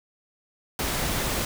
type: noise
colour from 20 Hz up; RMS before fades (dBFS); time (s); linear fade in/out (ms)
pink; -27; 0.79-1.45; 2
effects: none